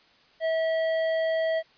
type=tone with hard clipping; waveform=triangle; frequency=647 Hz; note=E5; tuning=32 cents flat; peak=-25 dBFS; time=0.4-1.63 s; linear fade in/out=50 ms; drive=13 dB; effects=white hiss -59 dBFS RMS until 1.77 s + resampled to 11025 Hz